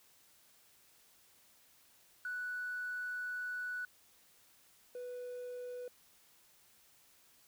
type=tone pair in turn; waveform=triangle; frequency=1480 / 493.9 Hz; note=F#6 / B4; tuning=0 / 0 cents; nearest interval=octave + perfect fifth; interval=1900 cents; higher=first; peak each=-34 / -39 dBFS; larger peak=first; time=2.25-3.85 / 4.95-5.88 s; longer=first; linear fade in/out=2 ms; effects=tanh soft clip ceiling -35 dBFS + white hiss -66 dBFS RMS until 7.47 s